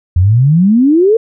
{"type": "exponential sweep", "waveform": "sine", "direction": "up", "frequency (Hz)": [83.5, 466.2], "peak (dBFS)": -5, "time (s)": [0.16, 1.17], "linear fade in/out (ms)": 5, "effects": []}